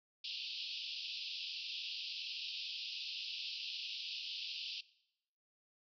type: band-pass noise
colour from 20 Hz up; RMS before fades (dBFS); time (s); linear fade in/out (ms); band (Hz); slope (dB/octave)
pink; -44; 0.24-4.81; 5; 2600 to 5200; 96
effects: noise-tail reverb RT60 0.8 s tail -20 dB re dry